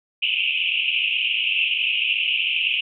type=band-pass noise; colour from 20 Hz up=pink; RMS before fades=-22 dBFS; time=0.22-2.81 s; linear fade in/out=10 ms; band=2500 to 3000 Hz; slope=96 dB/octave; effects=none